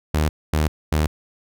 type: tone bursts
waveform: sawtooth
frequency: 76.8 Hz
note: D#2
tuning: 22 cents flat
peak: -13 dBFS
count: 3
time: 0.14-1.07 s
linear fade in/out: 5 ms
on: 150 ms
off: 240 ms
effects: none